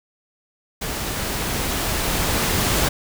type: noise with level ramp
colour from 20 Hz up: pink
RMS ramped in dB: -27 to -19 dBFS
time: 0.81-2.89 s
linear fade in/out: 10 ms
effects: none